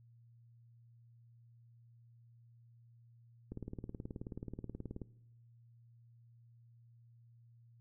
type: click train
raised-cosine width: 3 ms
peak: -30 dBFS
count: 29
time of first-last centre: 3.52-5.017 s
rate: 18.7 Hz
effects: noise-tail reverb RT60 0.8 s tail -20 dB re dry + added 117 Hz sine -60 dBFS peak until 7.8 s